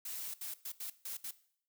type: noise bursts at uneven times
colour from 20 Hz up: blue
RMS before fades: -42 dBFS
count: 6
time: 0.05-0.34 / 0.41-0.54 / 0.65-0.72 / 0.8-0.9 / 1.05-1.17 / 1.24-1.31 s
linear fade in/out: 5 ms
effects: noise-tail reverb RT60 0.6 s tail -17 dB re dry